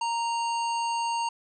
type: harmonic tone with a mistuned harmonic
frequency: 930 Hz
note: A#5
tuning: 4 cents flat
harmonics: 1 / 3 / 5 / 7 / 9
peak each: -26 / -36 / -40 / -43 / -45 dBFS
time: 0.01-1.29 s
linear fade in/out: 5 ms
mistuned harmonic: 5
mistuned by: -40 cents
effects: none